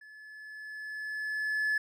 triangle tone with level ramp, 1721 Hz, A6, 39 cents flat, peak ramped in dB -48 to -23 dBFS, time 0.01-1.78 s, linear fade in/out 5 ms, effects tanh soft clip ceiling -19 dBFS

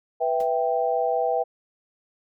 sine chord, E minor, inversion second, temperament equal, 493.9 / 659.3 / 784 Hz, B4 / E5 / G5, 0 / 0 / 0 cents, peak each -25 dBFS, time 0.2-1.44 s, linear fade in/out 20 ms
pink noise with exponential decay, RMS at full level -41 dBFS, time 0.4-0.51 s, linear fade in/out 2 ms, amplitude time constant 22 ms
effects none

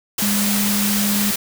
sine tone in noise, 204.5 Hz, G#3, 26 cents flat, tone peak -19 dBFS, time 0.22-1.31 s, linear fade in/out 5 ms, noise white, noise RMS -21 dBFS, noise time 0.18-1.36 s, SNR -1 dB, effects none

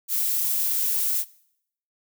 violet noise, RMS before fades -24 dBFS, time 0.08-1.25 s, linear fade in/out 50 ms, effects noise-tail reverb RT60 0.7 s tail -21 dB re dry

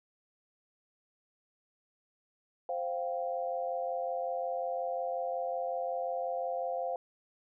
sine chord, C suspended fourth, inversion none, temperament equal, 523.3 / 698.5 / 784 Hz, C5 / F5 / G5, 0 / 0 / 0 cents, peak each -35 / -35 / -40 dBFS, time 2.69-6.96 s, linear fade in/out 2 ms, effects none

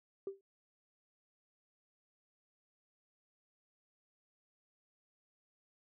sine tone with exponential decay, 391.6 Hz, G4, 2 cents flat, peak -33 dBFS, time 0.27-0.41 s, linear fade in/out 2 ms, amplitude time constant 29 ms, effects tanh soft clip ceiling -32 dBFS

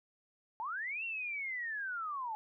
sine linear two-way sweep, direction up then down, 840 to 2758 to 840 Hz, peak -36 dBFS, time 0.6-2.35 s, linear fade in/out 0 ms, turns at 1.04 s, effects none

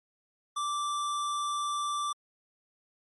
square tone, 1172 Hz, D6, 4 cents flat, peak -30 dBFS, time 0.56-2.13 s, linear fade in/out 10 ms, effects MP3 48 kbps

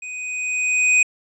square tone with level ramp, 2496 Hz, D#7, 5 cents sharp, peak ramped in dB -31 to -12 dBFS, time 0.02-1.03 s, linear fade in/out 5 ms, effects resampled to 24000 Hz

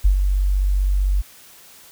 sine tone with ADSR envelope, 47.78 Hz, G1, 44 cents flat, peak -9 dBFS, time 0.04-1.22 s, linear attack 15 ms, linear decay 100 ms, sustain -6 dB, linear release 17 ms, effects white hiss -46 dBFS RMS until 1.91 s

